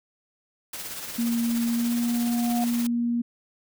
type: noise with tremolo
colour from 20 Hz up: white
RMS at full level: -34 dBFS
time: 0.73-2.87 s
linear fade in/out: 5 ms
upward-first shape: sine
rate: 17 Hz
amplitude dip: 40%
type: tone with pitch glide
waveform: sine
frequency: 233.9 to 237 Hz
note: A#3 to A#3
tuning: +6 to +29 cents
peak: -22 dBFS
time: 1.18-3.22 s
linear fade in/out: 10 ms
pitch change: +23 cents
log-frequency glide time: 1.7-1.9 s
type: tone with exponential growth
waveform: sine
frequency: 720 Hz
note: F#5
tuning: 47 cents flat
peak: -26 dBFS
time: 1.58-2.64 s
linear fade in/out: 0 ms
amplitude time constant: 230 ms
effects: none